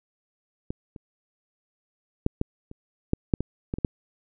clicks, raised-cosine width 3 ms, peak -17 / -27 / -8 / -11 / -27 / -8 / -6 / -14 / -15 / -18 / -8 dBFS, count 11, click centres 0.705 / 0.962 / 2.264 / 2.414 / 2.714 / 3.134 / 3.338 / 3.406 / 3.739 / 3.785 / 3.848 s, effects none

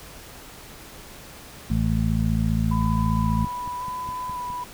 harmonic tone, 55 Hz, A1, in tune, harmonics 1 / 2 / 3 / 4, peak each -25 / -25 / -25 / -25 dBFS, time 1.7-3.45 s, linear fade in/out 5 ms
sine tone with vibrato, 994 Hz, B5, 11 cents sharp, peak -28 dBFS, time 2.71-4.64 s, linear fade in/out 5 ms, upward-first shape square, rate 0.91 Hz, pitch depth 13 cents each way
click train, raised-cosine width 5 ms, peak -26 dBFS, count 9, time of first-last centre 2.85-4.503 s, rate 4.84 Hz
effects pink hiss -43 dBFS RMS until 4.73 s

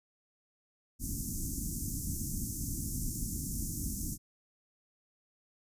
pink band-stop noise, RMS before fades -36 dBFS, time 0.99-4.18 s, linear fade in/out 50 ms, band 300 to 5900 Hz, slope 48 dB/octave, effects resampled to 32000 Hz

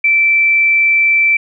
sine tone, 2332 Hz, D7, 13 cents flat, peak -8 dBFS, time 0.04-1.37 s, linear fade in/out 5 ms, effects none

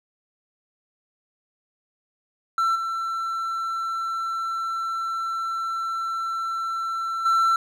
triangle tone with level steps, 1342 Hz, E6, 31 cents sharp, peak -17 / -23 / -15 dBFS, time 2.58-7.56 s, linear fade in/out 2 ms, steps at 2.75 / 7.25 s, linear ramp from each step 10 ms, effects none

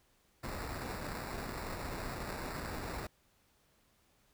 pink noise with sample-and-hold, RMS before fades -41 dBFS, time 0.43-3.07 s, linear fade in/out 5 ms, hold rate 3150 Hz, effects pink hiss -71 dBFS RMS until 4.33 s

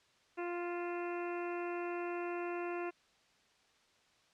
harmonic tone with a mistuned harmonic, 349.2 Hz, F4, in tune, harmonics 1 / 2 / 3 / 4 / 5 / 6 / 7 / 8, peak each -38 / -44 / -47 / -49 / -52 / -54 / -53 / -52 dBFS, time 0.37-2.91 s, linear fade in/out 20 ms, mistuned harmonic 8, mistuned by -55 cents, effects white hiss -69 dBFS RMS until 4.33 s + low-pass 5000 Hz 12 dB/octave

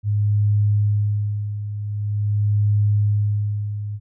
sine tone with tremolo, 103.83 Hz, G#2, in tune, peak -14 dBFS, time 0.03-4 s, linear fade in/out 50 ms, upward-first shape sine, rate 0.45 Hz, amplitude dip 70%, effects none

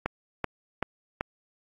click train, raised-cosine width 0.5 ms, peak -12 dBFS, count 4, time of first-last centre 0.06-1.209 s, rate 2.61 Hz, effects AAC 32 kbps

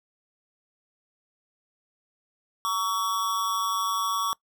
square tone with amplitude modulation, 1128 Hz, C#6, 30 cents sharp, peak -22 dBFS, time 2.65-4.33 s, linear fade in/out 0 ms, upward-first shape sine, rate 199 Hz, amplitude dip 70%, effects noise-tail reverb RT60 0.1 s tail -23 dB re dry

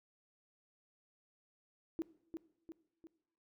sine tone with echo, 326.3 Hz, E4, 18 cents flat, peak -34 dBFS, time 1.99-2.02 s, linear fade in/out 0 ms, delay 350 ms, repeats 3, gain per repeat -6 dB, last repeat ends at 3.07 s, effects noise-tail reverb RT60 0.8 s tail -19 dB re dry

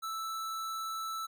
square tone, 1318.5 Hz, E6, in tune, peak -36 dBFS, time 0.02-1.27 s, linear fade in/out 20 ms, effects none

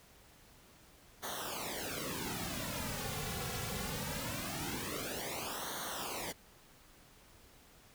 pink noise with flanger, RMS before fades -40 dBFS, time 1.22-6.33 s, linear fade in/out 20 ms, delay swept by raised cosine 0.39 to 3.29 ms, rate 0.22 Hz, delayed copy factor -0.95, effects pink hiss -61 dBFS RMS until 7.94 s

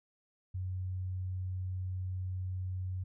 sine tone, 92.5 Hz, F#2, in tune, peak -34 dBFS, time 0.54-3.04 s, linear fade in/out 10 ms, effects none

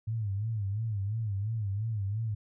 sine tone with vibrato, 105.4 Hz, G#2, 26 cents sharp, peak -29 dBFS, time 0.07-2.35 s, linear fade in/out 10 ms, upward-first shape sine, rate 2.9 Hz, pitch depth 140 cents each way, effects none

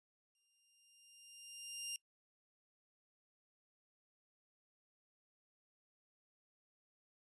15% pulse tone with exponential growth, 2800 Hz, F7, 4 cents sharp, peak -33 dBFS, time 0.35-1.96 s, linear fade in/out 1 ms, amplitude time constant 350 ms, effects noise-tail reverb RT60 0.1 s tail -23 dB re dry + resampled to 24000 Hz

